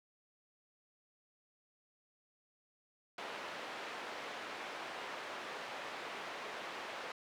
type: band-pass noise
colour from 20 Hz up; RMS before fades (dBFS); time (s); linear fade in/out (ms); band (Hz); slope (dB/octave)
pink; -45; 3.18-7.12; 2; 520 to 2900; 12
effects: none